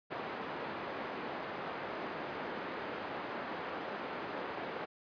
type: band-pass noise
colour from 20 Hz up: pink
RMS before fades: -41 dBFS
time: 0.1-4.86 s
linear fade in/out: 20 ms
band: 310 to 1800 Hz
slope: 12 dB/octave
effects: resampled to 11025 Hz